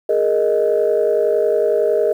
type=chord; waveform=sine; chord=Ab suspended second; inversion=none; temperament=equal; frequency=415.3 / 466.2 / 622.3 Hz; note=Ab4 / Bb4 / Eb5; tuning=0 / 0 / 0 cents; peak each=-17 dBFS; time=0.09-2.13 s; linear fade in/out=5 ms; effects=tanh soft clip ceiling -6 dBFS + 8-bit